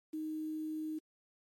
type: tone with quantisation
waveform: sine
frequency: 311.1 Hz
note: D#4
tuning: in tune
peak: -36 dBFS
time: 0.13-0.99 s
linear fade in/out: 10 ms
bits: 10
effects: MP3 64 kbps